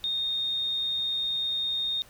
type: tone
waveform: sine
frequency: 3685 Hz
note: A#7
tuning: 21 cents flat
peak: -26 dBFS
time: 0.04-2.02 s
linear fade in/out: 0 ms
effects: pink hiss -54 dBFS RMS until 2.09 s